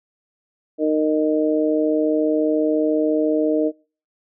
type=harmonic tone; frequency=154.3 Hz; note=D#3; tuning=14 cents flat; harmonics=2 / 3 / 4; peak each=-19 / -21 / -22 dBFS; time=0.78-3.72 s; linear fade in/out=50 ms; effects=noise-tail reverb RT60 0.4 s tail -26 dB re dry